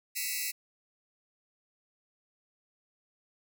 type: tone cluster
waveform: 5% pulse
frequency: 1961 / 2041 / 2252 / 2537 / 2694 Hz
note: B6 / C7 / C#7 / D#7 / E7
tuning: -13 / -44 / +27 / +33 / +37 cents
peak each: -29 dBFS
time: 0.15-0.52 s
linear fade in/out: 20 ms
effects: none